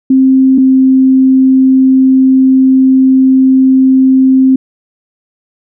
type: tone pair in turn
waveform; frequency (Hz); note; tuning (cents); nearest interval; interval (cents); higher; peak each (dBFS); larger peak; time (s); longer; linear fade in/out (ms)
sine; 263.7 / 262.7; C4 / C4; +14 / +7; unison; 7; first; -3; neither; 0.1-0.58 / 0.58-4.56; second; 5
effects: none